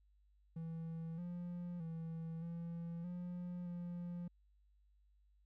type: tone with pitch steps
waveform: triangle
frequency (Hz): 163.8 / 175.3 / 163.5 / 168.7 / 177.2 / 174.6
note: E3 / F3 / E3 / E3 / F3 / F3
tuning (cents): -11 / +7 / -14 / +40 / +25 / 0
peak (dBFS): -40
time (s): 0.56-4.28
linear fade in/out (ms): 5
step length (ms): 620
effects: added 50 Hz sine -68 dBFS peak until 5.45 s